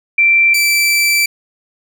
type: tone pair in turn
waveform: sine / sawtooth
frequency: 2349 / 2331 Hz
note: D7 / D7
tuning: 0 / -14 cents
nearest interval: unison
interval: 14 cents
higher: first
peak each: -7 dBFS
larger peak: neither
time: 0.18-0.54 / 0.54-1.26 s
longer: second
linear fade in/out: 5 ms
effects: none